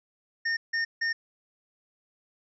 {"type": "tone bursts", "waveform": "square", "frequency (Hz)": 1828, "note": "A#6", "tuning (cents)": -34, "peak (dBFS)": -26, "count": 3, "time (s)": [0.45, 1.13], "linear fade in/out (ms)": 10, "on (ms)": 120, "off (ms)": 160, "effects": ["resampled to 16000 Hz"]}